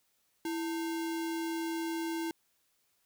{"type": "tone with sample-and-hold", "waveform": "sine", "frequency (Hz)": 329.6, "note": "E4", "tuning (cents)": 0, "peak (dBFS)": -32, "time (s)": [0.45, 2.31], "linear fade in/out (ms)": 2, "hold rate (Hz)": 1225, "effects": ["white hiss -74 dBFS RMS until 3.05 s"]}